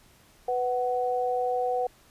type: tone pair together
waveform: sine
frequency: 496.9 / 745 Hz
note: B4 / F#5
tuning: +11 / +12 cents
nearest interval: perfect fifth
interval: 701 cents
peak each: -27 dBFS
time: 0.48-1.87 s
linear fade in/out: 5 ms
effects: pink hiss -58 dBFS RMS until 2.1 s + resampled to 32000 Hz